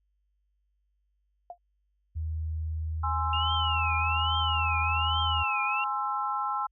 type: tone with exponential decay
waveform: sine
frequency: 703 Hz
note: F5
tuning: 11 cents sharp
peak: -33 dBFS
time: 1.5-1.58 s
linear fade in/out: 2 ms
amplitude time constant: 17 ms
type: tone with pitch glide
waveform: sine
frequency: 79.4 to 81.73 Hz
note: D#2 to E2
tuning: +36 to -14 cents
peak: -29 dBFS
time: 2.15-5.44 s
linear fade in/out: 20 ms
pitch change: +50 cents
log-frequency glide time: 2.87-3.55 s
type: chord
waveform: sine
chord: Ab augmented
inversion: none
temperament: equal with one note detuned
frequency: 830.6 / 1046.5 / 1327.7 Hz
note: Ab5 / C6 / E6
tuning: 0 / 0 / +12 cents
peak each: -32 / -32 / -31 dBFS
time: 3.03-6.67 s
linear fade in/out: 10 ms
type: tone with vibrato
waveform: sine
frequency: 2762 Hz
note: F7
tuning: 20 cents flat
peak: -29 dBFS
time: 3.33-5.84 s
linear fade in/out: 2 ms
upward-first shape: triangle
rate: 1.2 Hz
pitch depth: 250 cents each way
effects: added 50 Hz sine -70 dBFS peak until 6.71 s